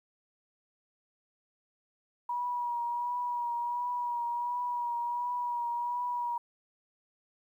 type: tone with vibrato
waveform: sine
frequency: 963 Hz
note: B5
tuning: 44 cents flat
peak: -30 dBFS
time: 2.29-6.38 s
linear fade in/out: 5 ms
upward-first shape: triangle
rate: 1.4 Hz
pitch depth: 30 cents each way
effects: 11-bit